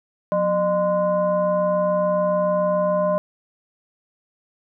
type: tone with frequency modulation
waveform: sine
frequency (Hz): 607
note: D#5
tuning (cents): -43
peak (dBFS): -17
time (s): 0.32-3.18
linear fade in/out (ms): 0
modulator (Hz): 427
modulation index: 0.76
effects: none